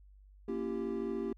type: chord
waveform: triangle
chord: A# diminished seventh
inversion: none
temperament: equal with one note detuned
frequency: 233.1 / 277.2 / 338.3 / 392 Hz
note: A#3 / C#4 / E4 / G4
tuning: 0 / 0 / +45 / 0 cents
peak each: -37 / -40 / -38 / -35 dBFS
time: 0.48-1.33 s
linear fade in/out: 5 ms
effects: added 49 Hz sine -55 dBFS peak until 1.37 s